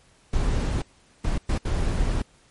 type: noise bursts at uneven times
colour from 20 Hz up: brown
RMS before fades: -23 dBFS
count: 4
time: 0.33-0.82 / 1.24-1.38 / 1.49-1.58 / 1.65-2.22 s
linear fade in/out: 5 ms
effects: pink hiss -58 dBFS RMS until 2.5 s + MP3 48 kbps